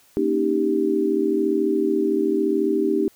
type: chord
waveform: sine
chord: Eb dominant seventh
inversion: second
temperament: equal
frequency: 233.1 / 277.2 / 311.1 / 392 Hz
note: Bb3 / Db4 / Eb4 / G4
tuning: 0 / 0 / 0 / 0 cents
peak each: -27 / -27 / -22 / -21 dBFS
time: 0.17-3.08 s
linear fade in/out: 0 ms
effects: white hiss -56 dBFS RMS until 3.15 s